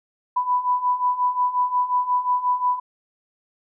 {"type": "beating tone pair", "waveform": "sine", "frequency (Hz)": [989, 994.6], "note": ["B5", "B5"], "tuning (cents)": [2, 12], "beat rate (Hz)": 5.6, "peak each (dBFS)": [-24, -20], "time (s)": [0.36, 2.8], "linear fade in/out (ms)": 10, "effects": []}